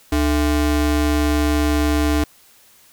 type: ring-modulated tone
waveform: square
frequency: 185 Hz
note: F#3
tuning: in tune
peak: -13 dBFS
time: 0.12-2.24 s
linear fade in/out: 5 ms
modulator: 114 Hz
effects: white hiss -51 dBFS RMS until 2.92 s